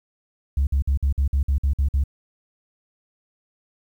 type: tone bursts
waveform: sine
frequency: 69.1 Hz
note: C#2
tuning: 5 cents flat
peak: -15 dBFS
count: 10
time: 0.57-2.038 s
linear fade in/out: 5 ms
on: 100 ms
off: 52 ms
effects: tanh soft clip ceiling -14 dBFS + 9-bit